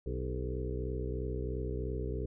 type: harmonic tone with a mistuned harmonic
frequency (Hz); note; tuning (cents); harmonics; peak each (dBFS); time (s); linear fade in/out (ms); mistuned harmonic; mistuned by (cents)
63; B1; +35; 1 / 2 / 3 / 4 / 5 / 6 / 7 / 8; -36 / -40 / -48 / -47 / -45 / -42 / -42 / -49; 0.06-2.26; 5; 6; +63
effects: none